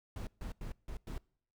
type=noise bursts at uneven times; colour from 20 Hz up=brown; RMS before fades=-41 dBFS; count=5; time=0.16-0.27 / 0.41-0.52 / 0.61-0.72 / 0.88-0.97 / 1.07-1.18 s; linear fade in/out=2 ms; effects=noise-tail reverb RT60 0.6 s tail -25 dB re dry